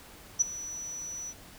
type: tone with ADSR envelope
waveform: sine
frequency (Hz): 5920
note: F#8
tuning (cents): 0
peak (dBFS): -17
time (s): 0.39-1.34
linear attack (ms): 22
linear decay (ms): 14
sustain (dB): -19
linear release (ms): 50
effects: tanh soft clip ceiling -13 dBFS + pink hiss -51 dBFS RMS until 1.58 s